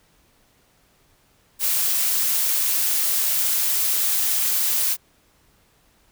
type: noise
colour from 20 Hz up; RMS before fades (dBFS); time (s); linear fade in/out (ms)
blue; -21; 1.59-4.97; 50
effects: pink hiss -60 dBFS RMS until 6.11 s